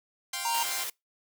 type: chord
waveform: 5% pulse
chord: F suspended second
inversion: none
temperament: equal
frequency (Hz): 698.5 / 784 / 1046.5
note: F5 / G5 / C6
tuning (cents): 0 / 0 / 0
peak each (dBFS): -28 / -24 / -24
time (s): 0.33-0.84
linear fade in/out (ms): 5
type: tone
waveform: square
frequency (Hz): 930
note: A#5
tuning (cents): -4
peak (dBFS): -28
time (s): 0.45-0.63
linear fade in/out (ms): 2
type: noise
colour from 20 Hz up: white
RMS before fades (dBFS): -35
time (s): 0.54-0.9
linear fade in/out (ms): 5
effects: noise-tail reverb RT60 0.2 s tail -26 dB re dry + high-pass 400 Hz 12 dB/octave